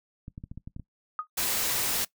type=clicks; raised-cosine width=5 ms; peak=-27 dBFS; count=8; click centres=0.281 / 0.379 / 0.439 / 0.515 / 0.576 / 0.675 / 0.764 / 0.797 s
type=tone with exponential decay; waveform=sine; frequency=1244.5 Hz; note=D#6; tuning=in tune; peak=-24 dBFS; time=1.19-1.27 s; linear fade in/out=1 ms; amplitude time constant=16 ms
type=noise; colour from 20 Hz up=white; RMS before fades=-28 dBFS; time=1.37-2.05 s; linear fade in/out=10 ms
effects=noise-tail reverb RT60 0.1 s tail -19 dB re dry